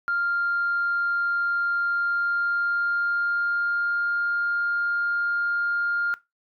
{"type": "tone with pitch glide", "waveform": "sine", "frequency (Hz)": [1396.9, 1405.8], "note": ["F6", "F6"], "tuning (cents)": [0, 11], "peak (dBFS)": -21, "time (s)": [0.08, 6.14], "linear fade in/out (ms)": 0, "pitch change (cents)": 11, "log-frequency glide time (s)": [1.85, 4.1], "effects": ["noise-tail reverb RT60 0.2 s tail -19 dB re dry", "tanh soft clip ceiling -17 dBFS"]}